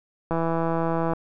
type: click train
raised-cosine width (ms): 1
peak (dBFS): -12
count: 137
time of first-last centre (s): 0.31-1.134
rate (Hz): 165
effects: none